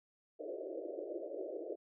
pink band-pass noise, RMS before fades -43 dBFS, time 0.39-1.76 s, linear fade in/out 20 ms, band 320 to 640 Hz, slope 96 dB/octave, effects none

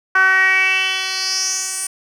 10% pulse tone with band-pass filter sweep, 378.4 Hz, F#4, 39 cents sharp, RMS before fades -17 dBFS, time 0.15-1.87 s, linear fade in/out 5 ms, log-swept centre 1400 to 9100 Hz, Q 4.8, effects none

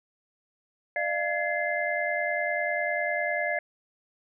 sine tone cluster, 600 / 690 / 1697 / 2078 Hz, D5 / F5 / G#6 / C7, +37 / -21 / +37 / -12 cents, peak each -31 dBFS, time 0.96-3.59 s, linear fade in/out 2 ms, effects none

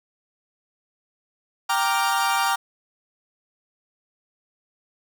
40% pulse chord, G minor seventh, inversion none, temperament equal with one note detuned, 784 / 932.3 / 1174.7 / 1404.2 Hz, G5 / Bb5 / D6 / F6, 0 / 0 / 0 / +9 cents, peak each -24 / -24 / -25 / -26 dBFS, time 1.69-2.56 s, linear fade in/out 10 ms, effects none

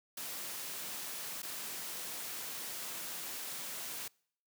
white noise with dropouts, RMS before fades -42 dBFS, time 0.17-4.08 s, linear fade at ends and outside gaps 5 ms, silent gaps 1.42-1.429 s, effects noise-tail reverb RT60 0.6 s tail -26 dB re dry + high-pass 150 Hz 12 dB/octave

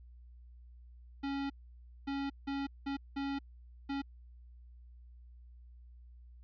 square tone bursts at uneven times, 277.2 Hz, C#4, in tune, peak -35 dBFS, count 6, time 1.23-1.5 / 2.07-2.3 / 2.47-2.67 / 2.86-2.97 / 3.16-3.39 / 3.89-4.02 s, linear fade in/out 10 ms, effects added 60 Hz sine -52 dBFS peak until 6.43 s + resampled to 11025 Hz

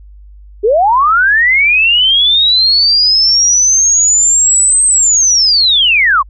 sine linear two-way sweep, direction up then down, 384.2 to 8340 to 1014 Hz, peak -6 dBFS, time 0.63-6.23 s, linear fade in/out 20 ms, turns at 4.85 s, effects added 50 Hz sine -33 dBFS peak until 6.29 s

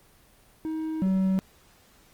triangle tone pair in turn, 316.4 / 189.84 Hz, D#4 / F#3, +29 / +45 cents, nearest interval major sixth, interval 884 cents, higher first, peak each -26 / -19 dBFS, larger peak second, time 0.65-1.02 / 1.02-1.39 s, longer neither, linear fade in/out 0 ms, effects pink hiss -58 dBFS RMS until 2.13 s + Opus 24 kbps

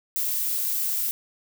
violet noise, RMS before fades -26 dBFS, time 0.16-1.11 s, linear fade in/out 0 ms, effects none

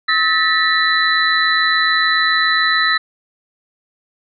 sine tone cluster, 1288 / 1775 / 1942 / 3995 Hz, E6 / A6 / B6 / B7, -41 / +15 / -30 / +19 cents, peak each -18 dBFS, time 0.08-2.98 s, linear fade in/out 10 ms, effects none

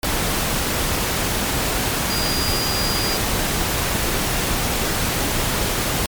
sine tone in noise, 4848 Hz, D#8, 46 cents flat, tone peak -24 dBFS, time 2.1-3.17 s, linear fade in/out 2 ms, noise pink, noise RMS -21 dBFS, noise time 0.03-6.06 s, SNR -6 dB, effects MP3 96 kbps

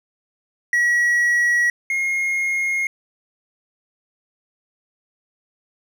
triangle tone pair in turn, 1920 / 2146 Hz, B6 / C7, -49 / +43 cents, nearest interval major second, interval 192 cents, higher second, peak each -13 / -17 dBFS, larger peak first, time 0.73-1.7 / 1.9-2.87 s, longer neither, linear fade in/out 2 ms, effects none

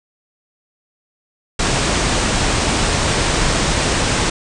pink low-pass noise, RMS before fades -17 dBFS, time 1.59-4.3 s, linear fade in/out 5 ms, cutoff 9100 Hz, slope 96 dB/octave, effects none

